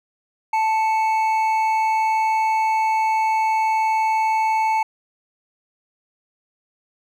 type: tone pair together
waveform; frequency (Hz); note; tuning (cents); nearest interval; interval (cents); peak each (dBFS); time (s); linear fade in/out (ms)
triangle; 879.8 / 2217; A5 / C#7; 0 / 0; octave + major third; 1600; -15 / -27; 0.53-4.83; 5
effects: none